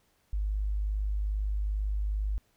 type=tone; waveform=sine; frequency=51.2 Hz; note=G#1; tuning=24 cents flat; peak=-27 dBFS; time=0.33-2.38 s; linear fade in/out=0 ms; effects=pink hiss -70 dBFS RMS until 2.56 s